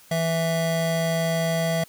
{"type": "tone pair together", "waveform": "square", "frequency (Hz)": [164.82, 659.3], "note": ["E3", "E5"], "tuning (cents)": [0, 0], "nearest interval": "2 octaves", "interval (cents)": 2400, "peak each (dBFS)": -25, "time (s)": [0.11, 1.84], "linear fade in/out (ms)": 5, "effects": ["white hiss -52 dBFS RMS until 1.88 s"]}